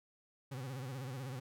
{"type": "tone with vibrato", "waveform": "40% pulse", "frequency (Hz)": 130.81, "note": "C3", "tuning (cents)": 0, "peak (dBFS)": -40, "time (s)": [0.51, 1.4], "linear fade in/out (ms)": 10, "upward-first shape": "sine", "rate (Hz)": 16, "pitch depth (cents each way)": 120, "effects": []}